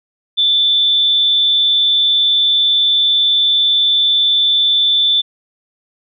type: tone with amplitude modulation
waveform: sine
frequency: 3520 Hz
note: A7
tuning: in tune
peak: -8 dBFS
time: 0.37-5.22 s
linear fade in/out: 20 ms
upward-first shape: sine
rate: 218 Hz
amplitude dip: 40%
effects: none